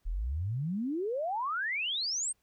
sine exponential sweep, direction up, 36.65 to 8870 Hz, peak -30 dBFS, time 0.05-2.33 s, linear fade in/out 20 ms, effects pink hiss -75 dBFS RMS until 2.42 s

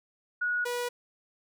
sine / sawtooth tone pair in turn, 1457 / 486.2 Hz, F#6 / B4, -27 / -27 cents, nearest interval octave + perfect fifth, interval 1900 cents, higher first, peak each -26 dBFS, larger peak neither, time 0.41-0.65 / 0.65-0.89 s, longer neither, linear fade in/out 10 ms, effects none

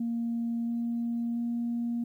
sine tone with pitch steps, 233.1 / 234.6 / 236.1 Hz, A#3 / A#3 / A#3, 0 / +11 / +22 cents, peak -27 dBFS, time 0-2.04 s, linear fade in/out 5 ms, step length 680 ms, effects tanh soft clip ceiling -24 dBFS + 11-bit

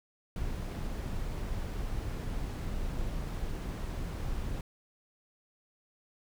brown noise, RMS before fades -35 dBFS, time 0.36-4.61 s, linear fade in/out 2 ms, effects none

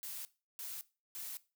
blue noise bursts, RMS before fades -44 dBFS, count 3, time 0.03-1.37 s, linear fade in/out 0 ms, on 220 ms, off 340 ms, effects noise-tail reverb RT60 0.3 s tail -18 dB re dry

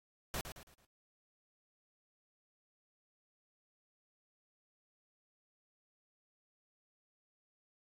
pink noise with echo, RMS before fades -39 dBFS, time 0.34-0.41 s, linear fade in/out 0 ms, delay 110 ms, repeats 4, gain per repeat -8 dB, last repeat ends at 0.85 s, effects AAC 48 kbps

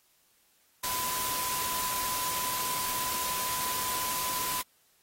sine tone in noise, 1005 Hz, B5, 30 cents sharp, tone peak -34 dBFS, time 0.83-4.62 s, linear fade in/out 10 ms, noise white, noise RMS -33 dBFS, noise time 0.83-4.62 s, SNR -4 dB, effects white hiss -67 dBFS RMS until 5.02 s + AAC 48 kbps

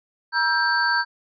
sine tone cluster, 952 / 1325 / 1584 / 4517 Hz, A#5 / E6 / G6 / C#8, +36 / +9 / +18 / +32 cents, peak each -24 / -29 / -20 / -27 dBFS, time 0.32-1.05 s, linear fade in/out 50 ms, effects none

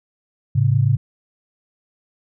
sine tone pair together, 108.1 / 136.2 Hz, A2 / C#3, -30 / -30 cents, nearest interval major third, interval 400 cents, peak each -16 dBFS, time 0.55-0.97 s, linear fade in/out 10 ms, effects none

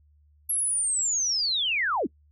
sine linear sweep, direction down, 11360 to 185 Hz, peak -23 dBFS, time 0.49-2.07 s, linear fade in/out 10 ms, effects noise-tail reverb RT60 0.1 s tail -24 dB re dry + added 74 Hz sine -57 dBFS peak until 2.31 s

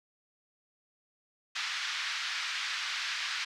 pink band-pass noise, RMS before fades -35 dBFS, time 1.55-3.45 s, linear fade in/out 10 ms, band 1400 to 5200 Hz, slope 24 dB/octave, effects none

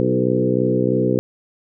harmonic tone with a mistuned harmonic, 63 Hz, B1, 35 cents sharp, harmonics 2 / 3 / 4 / 5 / 6 / 7 / 8, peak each -23 / -23 / -23 / -23 / -23 / -23 / -23 dBFS, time 0-1.19 s, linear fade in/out 0 ms, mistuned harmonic 6, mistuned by -16 cents, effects none

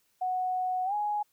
sine tone with pitch glide, 738 to 833.2 Hz, F#5 to G#5, -5 to +5 cents, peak -27 dBFS, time 0.21-1.23 s, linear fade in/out 10 ms, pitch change +210 cents, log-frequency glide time 0.85-0.94 s, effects white hiss -71 dBFS RMS until 1.32 s

